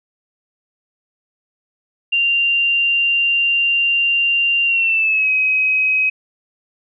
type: tone with pitch glide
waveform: sine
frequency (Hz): 2780 to 2535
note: F7 to D#7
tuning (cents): -9 to +32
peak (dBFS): -13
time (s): 2.12-6.1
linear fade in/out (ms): 10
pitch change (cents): -159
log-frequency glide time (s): 4.65-5.3
effects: none